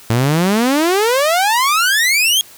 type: exponential sweep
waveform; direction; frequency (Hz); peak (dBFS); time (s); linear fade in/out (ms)
sawtooth; up; 110 to 3322; -8; 0.1-2.41; 0
effects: white hiss -41 dBFS RMS until 2.57 s